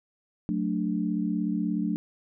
sine chord, D major, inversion first, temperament just, 183.54 / 220.2 / 293.7 Hz, F#3 / A3 / D4, -14 / +2 / 0 cents, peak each -29 / -29 / -30 dBFS, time 0.49-1.96 s, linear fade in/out 0 ms, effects none

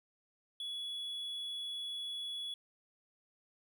triangle tone, 3387 Hz, G#7, 33 cents sharp, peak -37 dBFS, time 0.6-2.54 s, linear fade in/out 2 ms, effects none

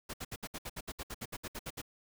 pink noise bursts, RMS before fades -41 dBFS, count 16, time 0.09-1.817 s, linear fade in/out 10 ms, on 47 ms, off 65 ms, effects none

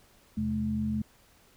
sine tone cluster, 82.7 / 129.5 / 214.8 Hz, E2 / C3 / A3, +6 / -17 / -41 cents, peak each -36 / -37 / -28 dBFS, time 0.37-1.02 s, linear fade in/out 5 ms, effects pink hiss -61 dBFS RMS until 1.56 s

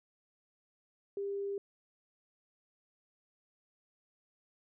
sine tone, 399.1 Hz, G4, 31 cents sharp, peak -34 dBFS, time 1.17-1.58 s, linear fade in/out 2 ms, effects none

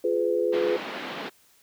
sine chord, F diminished, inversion none, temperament just, 349.2 / 419.1 / 502.9 Hz, F4 / Ab4 / Cb5, 0 / +16 / +31 cents, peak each -27 / -26 / -25 dBFS, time 0.04-0.77 s, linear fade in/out 5 ms
pink band-pass noise, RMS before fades -35 dBFS, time 0.52-1.3 s, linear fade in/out 20 ms, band 230 to 3700 Hz, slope 24 dB/octave
effects white hiss -60 dBFS RMS until 1.62 s

